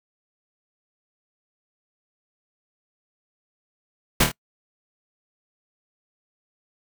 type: noise with echo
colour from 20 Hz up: pink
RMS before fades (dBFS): -17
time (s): 4.2-4.24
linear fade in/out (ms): 5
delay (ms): 26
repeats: 3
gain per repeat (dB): -5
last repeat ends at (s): 4.318
effects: noise-tail reverb RT60 0.1 s tail -25 dB re dry